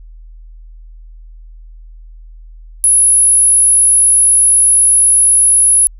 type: tone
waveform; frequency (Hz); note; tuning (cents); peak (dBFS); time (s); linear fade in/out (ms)
sine; 10548; E9; 0; -5; 2.84-5.87; 0
effects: tanh soft clip ceiling -1 dBFS + added 40 Hz sine -32 dBFS peak until 5.99 s